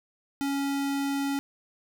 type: tone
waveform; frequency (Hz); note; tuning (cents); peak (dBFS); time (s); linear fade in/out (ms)
square; 278.5; C#4; +8; -27; 0.41-1.39; 0
effects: none